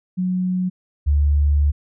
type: tone pair in turn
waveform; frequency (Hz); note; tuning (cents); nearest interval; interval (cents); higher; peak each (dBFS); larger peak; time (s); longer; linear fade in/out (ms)
sine; 183.2 / 72.7; F#3 / D2; -17 / -17; octave + major third; 1600; first; -18 / -13; second; 0.17-0.7 / 1.06-1.72; second; 20
effects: none